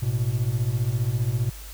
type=beating tone pair; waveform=triangle; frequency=110 / 125 Hz; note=A2 / B2; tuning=0 / +21 cents; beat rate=15 Hz; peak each=-23 / -22 dBFS; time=0.02-1.5 s; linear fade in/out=10 ms; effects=added 50 Hz sine -38 dBFS peak until 1.73 s + white hiss -44 dBFS RMS until 1.73 s